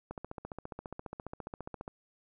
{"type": "click train", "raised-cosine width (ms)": 1, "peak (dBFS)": -26, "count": 27, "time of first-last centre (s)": [0.11, 1.879], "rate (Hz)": 14.7, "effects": []}